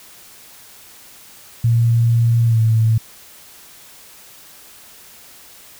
sine tone with pitch glide, 116.54 to 111.86 Hz, A#2 to A2, 0 to +29 cents, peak -11 dBFS, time 1.64-2.98 s, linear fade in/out 5 ms, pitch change -71 cents, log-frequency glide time 2.45-2.6 s, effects white hiss -43 dBFS RMS until 5.79 s

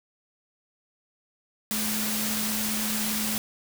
sine tone in noise, 215.1 Hz, A3, 39 cents flat, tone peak -31 dBFS, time 1.71-3.38 s, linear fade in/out 0 ms, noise white, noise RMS -29 dBFS, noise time 1.71-3.38 s, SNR -5 dB, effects none

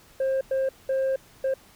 sine tone bursts at uneven times, 532 Hz, C5, 29 cents sharp, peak -19 dBFS, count 4, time 0.2-0.41 / 0.51-0.69 / 0.89-1.16 / 1.44-1.54 s, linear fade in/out 5 ms, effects tanh soft clip ceiling -21 dBFS + pink hiss -54 dBFS RMS until 1.75 s

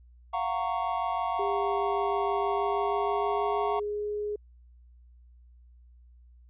triangle chord, Gb major seventh, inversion third, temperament just, 693.7 / 740 / 925 / 1110 Hz, F5 / Gb5 / Bb5 / Db6, -12 / 0 / -14 / +2 cents, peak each -31 dBFS, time 0.33-3.8 s, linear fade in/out 10 ms
sine tone with pitch glide, 401.7 to 416.8 Hz, G4 to G#4, +42 to +6 cents, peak -29 dBFS, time 1.39-4.36 s, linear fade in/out 5 ms, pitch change +64 cents, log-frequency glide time 2.44-4.05 s
effects added 60 Hz sine -52 dBFS peak until 6.49 s + resampled to 8000 Hz

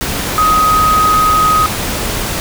sine tone in noise, 1257 Hz, D#6, 17 cents sharp, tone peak -8 dBFS, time 0.38-1.66 s, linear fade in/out 0 ms, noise pink, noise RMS -18 dBFS, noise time 0.01-2.4 s, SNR +7 dB, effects none

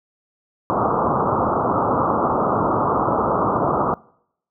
white low-pass noise, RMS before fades -19 dBFS, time 0.7-3.94 s, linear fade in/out 0 ms, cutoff 1300 Hz, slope 96 dB/octave, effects noise-tail reverb RT60 0.7 s tail -24 dB re dry + high-pass 100 Hz 12 dB/octave

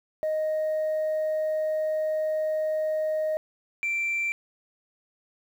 sine tone pair in turn, 622.3 / 2349 Hz, D#5 / D7, 0 / 0 cents, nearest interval octave + major seventh, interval 2300 cents, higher second, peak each -22 / -23 dBFS, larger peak first, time 0.23-3.37 / 3.83-4.32 s, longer first, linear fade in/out 0 ms, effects tanh soft clip ceiling -22 dBFS + 9-bit

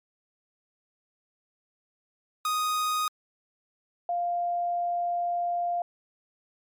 45% pulse / sine tone pair in turn, 1244.5 / 698.5 Hz, D#6 / F5, 0 / 0 cents, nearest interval minor seventh, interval 1000 cents, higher first, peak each -25 dBFS, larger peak neither, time 2.45-3.08 / 4.09-5.82 s, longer second, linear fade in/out 2 ms, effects MP3 96 kbps

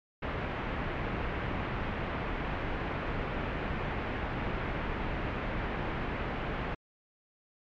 pink low-pass noise, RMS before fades -34 dBFS, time 0.22-6.75 s, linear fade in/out 10 ms, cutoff 2500 Hz, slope 24 dB/octave, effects MP3 96 kbps

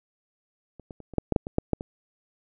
clicks, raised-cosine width 2 ms, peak -30 / -26 / -30 / -28 / -8 / -9 / -6 / -20 / -8 / -9 / -20 dBFS, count 11, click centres 0.797 / 0.908 / 1.003 / 1.137 / 1.183 / 1.323 / 1.362 / 1.469 / 1.584 / 1.733 / 1.809 s, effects none

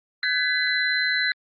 sine tone cluster, 1525 / 1683 / 2002 / 4049 Hz, G6 / G#6 / B6 / B7, -48 / +23 / +23 / +42 cents, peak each -26 dBFS, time 0.23-1.32 s, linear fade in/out 2 ms, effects Opus 32 kbps

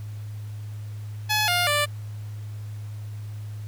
10% pulse tone with pitch steps, 851 / 707.4 / 588 Hz, G#5 / F5 / D5, +42 / +22 / +2 cents, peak -12 dBFS, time 1.29-1.86 s, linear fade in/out 20 ms, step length 190 ms, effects added 105 Hz sine -32 dBFS peak until 3.67 s + pink hiss -53 dBFS RMS until 3.67 s

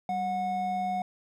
triangle tone pair together, 193.5 / 730.6 Hz, G3 / F#5, -22 / -22 cents, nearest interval octave + major seventh, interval 2300 cents, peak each -34 / -26 dBFS, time 0.09-1.02 s, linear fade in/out 2 ms, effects none

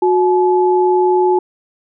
sine tone pair together, 365.1 / 856.9 Hz, F#4 / A5, -23 / -46 cents, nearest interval octave + minor third, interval 1477 cents, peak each -11 / -15 dBFS, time 0.02-1.39 s, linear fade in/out 5 ms, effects none

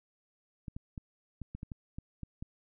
clicks, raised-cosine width 5 ms, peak -28 dBFS, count 10, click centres 0.682 / 0.765 / 0.978 / 1.417 / 1.55 / 1.631 / 1.718 / 1.985 / 2.233 / 2.425 s, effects none

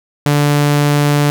sawtooth tone, 145.8 Hz, D3, 12 cents flat, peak -6 dBFS, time 0.26-1.3 s, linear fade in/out 0 ms, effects none

